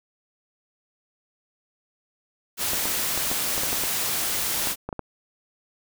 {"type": "noise", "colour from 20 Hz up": "white", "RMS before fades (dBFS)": -26, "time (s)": [2.57, 4.76], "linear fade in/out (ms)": 50}
{"type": "clicks", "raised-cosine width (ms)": 1, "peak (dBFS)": -16, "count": 12, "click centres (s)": [2.734, 2.855, 3.176, 3.315, 3.579, 3.635, 3.729, 3.837, 4.672, 4.89, 4.928, 4.993]}
{"effects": []}